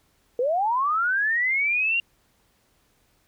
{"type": "linear sweep", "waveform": "sine", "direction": "up", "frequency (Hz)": [464.4, 2800], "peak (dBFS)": -20, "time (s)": [0.39, 2], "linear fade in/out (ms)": 2, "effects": ["pink hiss -65 dBFS RMS until 3.27 s"]}